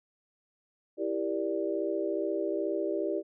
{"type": "chord", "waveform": "sine", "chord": "E half-diminished seventh", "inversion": "none", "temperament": "equal", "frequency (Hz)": [329.6, 392, 466.2, 587.3], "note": ["E4", "G4", "Bb4", "D5"], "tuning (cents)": [0, 0, 0, 0], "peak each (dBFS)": [-33, -32, -38, -34], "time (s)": [0.97, 3.23], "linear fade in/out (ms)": 50, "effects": []}